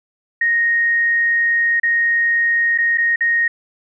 sine tone with dropouts, 1864.7 Hz, A#6, in tune, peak -13 dBFS, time 0.41-3.48 s, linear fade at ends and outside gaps 5 ms, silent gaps 1.799-1.832 / 2.778-2.784 / 2.975-2.981 / 3.16-3.207 s, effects none

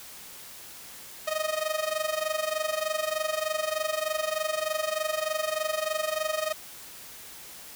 sawtooth tone with amplitude modulation, 623 Hz, D#5, 2 cents sharp, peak -20 dBFS, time 1.27-6.53 s, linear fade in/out 10 ms, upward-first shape sine, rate 23.3 Hz, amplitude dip 80%, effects white hiss -45 dBFS RMS until 7.75 s

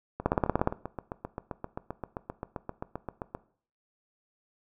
two click trains, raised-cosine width 1 ms, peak -20 / -9 dBFS, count 25 / 8, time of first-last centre 0.2-3.35 / 0.26-0.674 s, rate 7.62 / 16.9 Hz, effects noise-tail reverb RT60 0.5 s tail -18 dB re dry

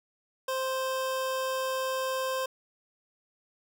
25% pulse tone, 523.3 Hz, C5, in tune, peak -25 dBFS, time 0.48-2.46 s, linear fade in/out 5 ms, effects none

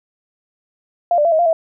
sine tone with pitch steps, 695 / 592 / 677 / 632 / 694 / 651 Hz, F5 / D5 / E5 / D#5 / F5 / E5, -9 / +14 / +46 / +27 / -11 / -22 cents, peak -11 dBFS, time 1.11-1.53 s, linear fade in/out 2 ms, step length 70 ms, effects none

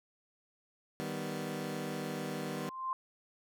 20% pulse chord, Eb augmented, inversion none, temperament equal, 155.56 / 196 / 246.9 Hz, Eb3 / G3 / B3, 0 / 0 / 0 cents, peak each -36 dBFS, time 1-2.69 s, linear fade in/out 0 ms
sine tone with exponential growth, 1046.5 Hz, C6, in tune, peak -30 dBFS, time 2.28-2.93 s, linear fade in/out 1 ms, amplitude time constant 140 ms
effects none

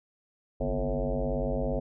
sine tone with frequency modulation, 248.8 Hz, B3, 13 cents sharp, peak -26 dBFS, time 0.6-1.8 s, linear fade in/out 10 ms, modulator 97.6 Hz, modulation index 4.2, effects none

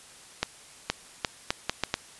accelerating click train, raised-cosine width 0.2 ms, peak -7 dBFS, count 7, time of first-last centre 0.43-1.941 s, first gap 470 ms, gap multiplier 0.74, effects white hiss -50 dBFS RMS until 2.19 s + resampled to 24000 Hz

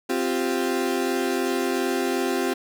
35% pulse chord, C suspended fourth, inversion none, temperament equal, 261.6 / 349.2 / 392 Hz, C4 / F4 / G4, 0 / 0 / 0 cents, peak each -25 dBFS, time 0.09-2.54 s, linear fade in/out 10 ms, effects none

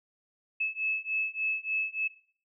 sine beating tone pair, 2599 / 2602.4 Hz, E7 / E7, -25 / -23 cents, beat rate 3.4 Hz, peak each -32 / -31 dBFS, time 0.6-2.08 s, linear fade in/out 10 ms, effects noise-tail reverb RT60 0.5 s tail -17 dB re dry

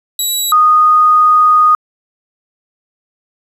10% pulse / sine tone pair in turn, 3901 / 1237.6 Hz, B7 / D#6, -22 / -10 cents, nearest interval octave + minor sixth, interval 1988 cents, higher first, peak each -5 dBFS, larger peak neither, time 0.19-0.52 / 0.52-1.75 s, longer second, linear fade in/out 2 ms, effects resampled to 32000 Hz + 7-bit

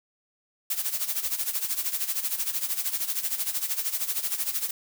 blue noise with tremolo, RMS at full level -26 dBFS, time 0.7-4.71 s, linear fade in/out 5 ms, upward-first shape sine, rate 13 Hz, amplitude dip 75%, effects none

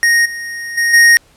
square tone with level steps, 1864.7 Hz, A#6, in tune, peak -9 / -23 / -12 / -5 dBFS, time 0.03-1.17 s, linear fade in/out 0 ms, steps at 0.25 / 0.77 / 0.93 s, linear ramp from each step 10 ms, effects pink hiss -50 dBFS RMS until 1.36 s + low-pass 11000 Hz 12 dB/octave

